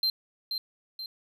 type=tone with echo; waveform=triangle; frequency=4142 Hz; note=C8; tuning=18 cents flat; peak=-22 dBFS; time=0.03-0.1 s; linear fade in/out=2 ms; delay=480 ms; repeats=2; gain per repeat=-6 dB; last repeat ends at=1.06 s; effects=none